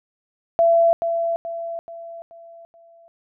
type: tone with echo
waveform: sine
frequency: 672 Hz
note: E5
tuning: 33 cents sharp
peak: -12 dBFS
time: 0.59-0.93 s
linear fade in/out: 0 ms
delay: 430 ms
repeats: 5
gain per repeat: -7 dB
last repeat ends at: 3.08 s
effects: none